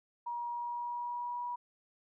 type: tone with pitch glide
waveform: sine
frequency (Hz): 953 to 969.1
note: A#5 to B5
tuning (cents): +38 to -33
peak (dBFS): -35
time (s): 0.26-1.56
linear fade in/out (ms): 10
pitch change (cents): +29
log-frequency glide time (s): 0.48-1.44
effects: none

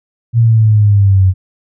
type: exponential sweep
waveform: sine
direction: down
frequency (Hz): 118.2 to 92.3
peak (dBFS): -5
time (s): 0.33-1.34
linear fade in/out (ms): 50
effects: none

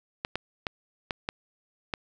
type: clicks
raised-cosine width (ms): 0.3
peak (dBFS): -13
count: 6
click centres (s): 0.249 / 0.356 / 0.668 / 1.108 / 1.289 / 1.938
effects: none

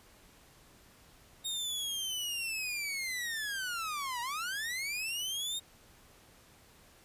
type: linear two-way sweep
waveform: sawtooth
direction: down then up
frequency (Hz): 3729 to 932.3 to 3729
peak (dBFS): -31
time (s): 1.44-5.6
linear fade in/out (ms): 20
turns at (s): 4.21
effects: pink hiss -60 dBFS RMS until 7.04 s + resampled to 32000 Hz

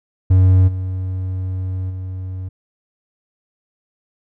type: tone with level steps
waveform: triangle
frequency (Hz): 93.1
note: F#2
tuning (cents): +11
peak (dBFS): -6 / -18 / -22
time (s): 0.3-2.49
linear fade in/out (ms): 10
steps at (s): 0.67 / 1.89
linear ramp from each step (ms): 20
effects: none

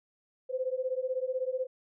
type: beating tone pair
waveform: sine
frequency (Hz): 508 / 524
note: B4 / C5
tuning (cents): +49 / +2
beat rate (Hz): 16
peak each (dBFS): -32 / -33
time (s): 0.49-1.67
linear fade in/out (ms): 20
effects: none

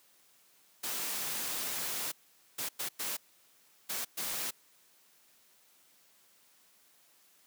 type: noise bursts at uneven times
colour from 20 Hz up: white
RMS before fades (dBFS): -36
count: 6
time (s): 0.83-2.12 / 2.58-2.69 / 2.79-2.89 / 2.99-3.17 / 3.89-4.05 / 4.17-4.51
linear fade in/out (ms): 10
effects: white hiss -65 dBFS RMS until 7.46 s + high-pass 150 Hz 12 dB/octave

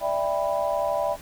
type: chord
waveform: sine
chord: E minor seventh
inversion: third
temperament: equal with one note detuned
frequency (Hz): 587.3 / 659.3 / 797.2 / 987.8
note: D5 / E5 / G5 / B5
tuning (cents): 0 / 0 / +29 / 0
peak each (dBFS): -26 / -27 / -30 / -30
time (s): 0-1.17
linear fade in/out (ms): 50
effects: pink hiss -45 dBFS RMS until 1.21 s

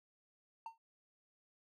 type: tone with exponential decay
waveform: triangle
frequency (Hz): 907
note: A#5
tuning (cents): -48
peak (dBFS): -38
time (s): 0.66-0.78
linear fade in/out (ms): 2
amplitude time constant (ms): 25
effects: none

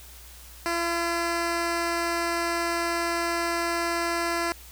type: tone with low-pass filter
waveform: 10% pulse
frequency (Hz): 339.7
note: F4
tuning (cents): -48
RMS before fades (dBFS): -27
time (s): 0.66-4.52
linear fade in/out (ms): 0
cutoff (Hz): 9100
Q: 0.89
effects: added 60 Hz sine -47 dBFS peak until 4.71 s + white hiss -48 dBFS RMS until 4.71 s

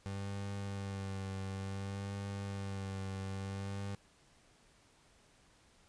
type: tone with vibrato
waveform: 30% pulse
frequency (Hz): 98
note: G2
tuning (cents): 0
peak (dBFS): -36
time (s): 0.06-3.95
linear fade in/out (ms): 0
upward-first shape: sine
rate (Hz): 0.57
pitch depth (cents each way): 30
effects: pink hiss -66 dBFS RMS until 5.88 s + resampled to 22050 Hz

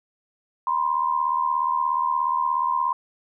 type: tone pair together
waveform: sine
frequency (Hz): 965 / 1041.9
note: B5 / C6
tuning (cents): -40 / -8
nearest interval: minor second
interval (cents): 132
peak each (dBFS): -24 / -22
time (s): 0.67-2.93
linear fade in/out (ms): 2
effects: none

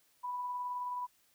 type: tone with tremolo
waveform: sine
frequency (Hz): 987.8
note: B5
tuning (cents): 0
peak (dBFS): -34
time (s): 0.23-1.07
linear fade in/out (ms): 20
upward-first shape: sine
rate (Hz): 19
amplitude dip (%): 25
effects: white hiss -70 dBFS RMS until 1.34 s

